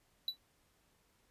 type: tone with exponential decay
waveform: triangle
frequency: 3951 Hz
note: B7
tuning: in tune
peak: -28 dBFS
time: 0.28-0.37 s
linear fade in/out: 2 ms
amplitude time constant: 18 ms
effects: pink hiss -73 dBFS RMS until 1.3 s + resampled to 32000 Hz